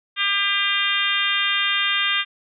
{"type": "harmonic tone", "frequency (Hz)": 400, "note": "G4", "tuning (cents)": 35, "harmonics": [3, 4, 5, 6, 7, 8, 9], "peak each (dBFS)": [-28, -26, -26, -27, -26, -25, -26], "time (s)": [0.16, 2.25], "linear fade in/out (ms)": 50, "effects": []}